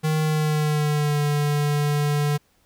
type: tone with pitch glide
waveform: square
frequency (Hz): 155.56 to 146.83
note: D#3 to D3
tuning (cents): 0 to 0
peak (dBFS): -20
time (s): 0.03-2.38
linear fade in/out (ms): 20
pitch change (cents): -100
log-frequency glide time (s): 0.22-1.2
effects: pink hiss -63 dBFS RMS until 2.65 s